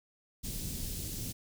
pink band-stop noise, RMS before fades -38 dBFS, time 0.43-1.33 s, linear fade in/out 20 ms, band 240 to 5100 Hz, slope 12 dB/octave, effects none

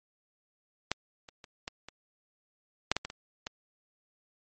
clicks, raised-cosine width 0.2 ms, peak -10 / -29 / -29 / -19 / -26 / -6 / -12 / -18 / -24 / -18 dBFS, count 10, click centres 0.916 / 1.288 / 1.442 / 1.679 / 1.886 / 2.916 / 2.966 / 3.05 / 3.101 / 3.469 s, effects MP3 32 kbps

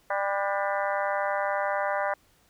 harmonic tone with a mistuned harmonic, 198.4 Hz, G3, 21 cents sharp, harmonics 3 / 4 / 5 / 6 / 7 / 8 / 9 / 10, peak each -29 / -31 / -33 / -35 / -36 / -37 / -38 / -39 dBFS, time 0.1-2.14 s, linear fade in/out 5 ms, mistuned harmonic 7, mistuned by +72 cents, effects pink hiss -63 dBFS RMS until 2.49 s

